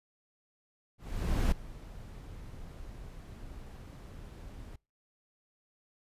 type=noise with ADSR envelope; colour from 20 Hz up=brown; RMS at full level=-26 dBFS; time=0.98-4.76 s; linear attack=540 ms; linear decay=4 ms; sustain=-20 dB; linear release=4 ms; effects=noise-tail reverb RT60 0.3 s tail -26 dB re dry + resampled to 32000 Hz